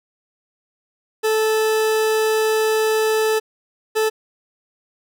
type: tone pair in turn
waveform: 40% pulse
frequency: 436.9 / 436.9 Hz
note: A4 / A4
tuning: -12 / -12 cents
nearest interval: unison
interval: 0 cents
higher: neither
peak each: -15 dBFS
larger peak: neither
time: 1.23-3.4 / 3.95-4.1 s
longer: first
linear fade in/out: 20 ms
effects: none